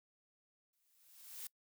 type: noise with exponential growth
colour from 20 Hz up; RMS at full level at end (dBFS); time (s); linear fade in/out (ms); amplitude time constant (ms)
blue; -44; 0.73-1.47; 2; 160
effects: noise-tail reverb RT60 0.1 s tail -23 dB re dry